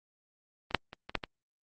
clicks, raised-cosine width 0.3 ms, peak -23 / -7 / -26 / -25 / -11 / -20 dBFS, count 6, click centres 0.71 / 0.747 / 0.931 / 1.095 / 1.153 / 1.238 s, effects Opus 32 kbps

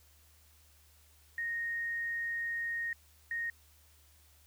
sine tone bursts at uneven times, 1860 Hz, A#6, 4 cents flat, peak -33 dBFS, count 2, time 1.38-2.93 / 3.31-3.5 s, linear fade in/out 2 ms, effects added 75 Hz sine -63 dBFS peak until 4.46 s + white hiss -65 dBFS RMS until 4.46 s

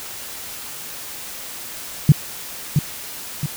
sine tone with echo, 146.83 Hz, D3, in tune, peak -4 dBFS, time 2.09-2.12 s, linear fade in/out 2 ms, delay 670 ms, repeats 2, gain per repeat -7 dB, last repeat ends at 3.46 s, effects white hiss -33 dBFS RMS until 3.56 s

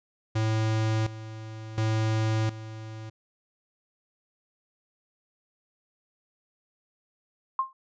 square tone with tremolo, 110 Hz, A2, in tune, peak -24 dBFS, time 0.35-3.1 s, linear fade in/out 10 ms, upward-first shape square, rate 0.7 Hz, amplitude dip 80%
sine tone with exponential decay, 1060 Hz, C6, 22 cents sharp, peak -19 dBFS, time 7.59-7.73 s, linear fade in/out 2 ms, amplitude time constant 30 ms
effects resampled to 16000 Hz

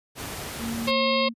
pink noise, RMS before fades -34 dBFS, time 0.15-0.92 s, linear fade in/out 50 ms
sine tone, 230.1 Hz, A#3, 22 cents flat, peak -28 dBFS, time 0.59-1.34 s, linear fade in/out 50 ms
harmonic tone, 537 Hz, C5, 45 cents sharp, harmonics 1 / 2 / 4 / 5 / 6 / 7 / 8 / 9, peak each -24 / -27 / -30 / -31 / -32 / -32 / -33 / -34 dBFS, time 0.87-1.29 s, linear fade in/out 10 ms
effects high-pass 60 Hz 12 dB/octave + resampled to 32000 Hz

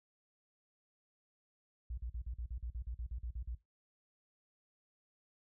sine tone bursts, 58.27 Hz, A#1, in tune, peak -38 dBFS, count 14, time 1.9-3.549 s, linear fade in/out 5 ms, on 76 ms, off 45 ms, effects noise-tail reverb RT60 0.2 s tail -17 dB re dry

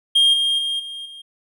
triangle tone with level steps, 3221 Hz, G7, 46 cents sharp, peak -10 / -15 / -19 / -28 / -34 dBFS, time 0.15-1.22 s, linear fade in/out 10 ms, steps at 0.33 / 0.58 / 0.79 / 1.05 s, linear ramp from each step 10 ms, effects none

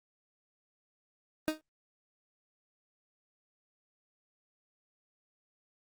30% pulse tone with exponential decay, 311.1 Hz, D#4, in tune, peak -22 dBFS, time 1.48-1.61 s, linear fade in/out 0 ms, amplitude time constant 28 ms, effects Opus 32 kbps

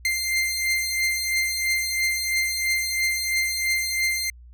sawtooth beating tone pair, 2093 / 2096 Hz, C7 / C7, 0 / +2 cents, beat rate 3 Hz, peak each -20 / -24 dBFS, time 0.05-4.3 s, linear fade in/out 2 ms, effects added 60 Hz sine -43 dBFS peak until 4.53 s

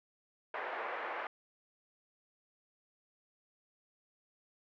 pink band-pass noise, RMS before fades -40 dBFS, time 0.54-1.27 s, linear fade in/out 2 ms, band 500 to 2100 Hz, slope 24 dB/octave, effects none

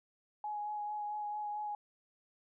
sine tone with vibrato, 837 Hz, G#5, 13 cents sharp, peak -36 dBFS, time 0.44-1.75 s, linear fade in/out 2 ms, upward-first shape sine, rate 4.5 Hz, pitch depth 15 cents each way, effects none

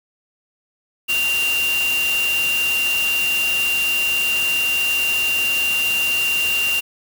sine tone in noise, 2778 Hz, F7, 10 cents flat, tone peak -17 dBFS, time 1.08-6.81 s, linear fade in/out 20 ms, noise white, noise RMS -27 dBFS, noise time 1.08-6.81 s, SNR +7 dB, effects none

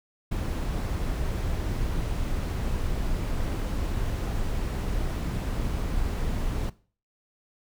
brown noise, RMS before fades -28 dBFS, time 0.31-6.7 s, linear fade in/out 10 ms, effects noise-tail reverb RT60 0.4 s tail -19 dB re dry

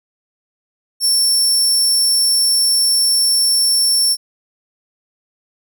25% pulse tone, 5430 Hz, F8, 50 cents flat, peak -7 dBFS, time 1-4.17 s, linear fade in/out 50 ms, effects none

